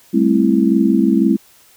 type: chord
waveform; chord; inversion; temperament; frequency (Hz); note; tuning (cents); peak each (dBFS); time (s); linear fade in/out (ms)
sine; A minor seventh; third; just; 198 / 220 / 264 / 330; G3 / A3 / C4 / E4; +18 / 0 / +16 / +2; -16; 0.13-1.37; 20
effects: white hiss -49 dBFS RMS until 1.76 s